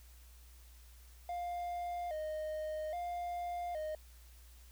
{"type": "tone with vibrato", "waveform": "triangle", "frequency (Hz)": 659.3, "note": "E5", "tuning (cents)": 0, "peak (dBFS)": -35, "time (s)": [1.29, 3.95], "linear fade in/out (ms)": 2, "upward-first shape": "square", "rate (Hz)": 0.61, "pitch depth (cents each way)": 110, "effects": ["added 60 Hz sine -55 dBFS peak until 4.71 s", "white hiss -64 dBFS RMS until 4.71 s"]}